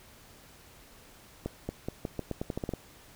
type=accelerating click train; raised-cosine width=2 ms; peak=-19 dBFS; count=12; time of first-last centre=1.46-2.737 s; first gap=230 ms; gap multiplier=0.85; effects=pink hiss -55 dBFS RMS until 3.15 s